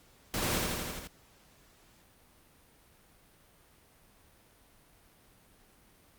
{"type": "noise with echo", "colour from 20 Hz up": "pink", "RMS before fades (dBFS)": -33, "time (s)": [0.34, 0.58], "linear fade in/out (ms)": 0, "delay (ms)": 82, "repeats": 6, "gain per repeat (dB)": -2, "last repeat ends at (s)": 1.072, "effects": ["pink hiss -62 dBFS RMS until 6.18 s", "Opus 48 kbps"]}